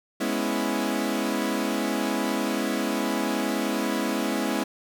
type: chord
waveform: sawtooth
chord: C# minor seventh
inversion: second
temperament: equal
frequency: 207.7 / 246.9 / 277.2 / 329.6 Hz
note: G#3 / B3 / C#4 / E4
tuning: 0 / 0 / 0 / 0 cents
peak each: -26 dBFS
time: 0.2-4.64 s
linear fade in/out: 10 ms
effects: none